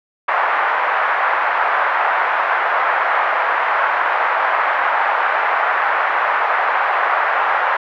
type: band-pass noise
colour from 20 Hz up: pink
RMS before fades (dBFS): -17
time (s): 0.28-7.77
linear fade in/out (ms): 5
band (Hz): 740 to 1800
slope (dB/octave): 24
effects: none